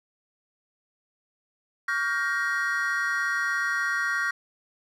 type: chord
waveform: triangle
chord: G half-diminished seventh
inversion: second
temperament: just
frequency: 1128.9 / 1411.2 / 1568 / 1881.6 Hz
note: Db6 / F6 / G6 / Bb6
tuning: +31 / +18 / 0 / +16 cents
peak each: -31 / -27 / -28 / -26 dBFS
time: 1.88-4.31 s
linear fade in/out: 5 ms
effects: tanh soft clip ceiling -14 dBFS